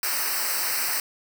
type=noise with comb filter; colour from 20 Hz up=white; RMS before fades=-26 dBFS; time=0.03-1 s; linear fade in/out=2 ms; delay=0.29 ms; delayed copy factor=-0.95; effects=none